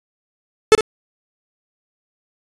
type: tone with echo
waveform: 45% pulse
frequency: 435.4 Hz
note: A4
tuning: 18 cents flat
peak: -5 dBFS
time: 0.72-0.75 s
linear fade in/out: 0 ms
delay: 58 ms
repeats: 1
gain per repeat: -10 dB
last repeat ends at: 0.808 s
effects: resampled to 22050 Hz